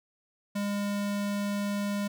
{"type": "tone", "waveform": "square", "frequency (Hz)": 203.1, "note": "G#3", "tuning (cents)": -38, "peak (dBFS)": -29, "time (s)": [0.55, 2.08], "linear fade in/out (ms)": 10, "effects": []}